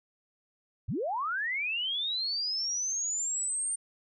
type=linear sweep; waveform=sine; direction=up; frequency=66.8 to 8900 Hz; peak=-29 dBFS; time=0.88-3.76 s; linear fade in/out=10 ms; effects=none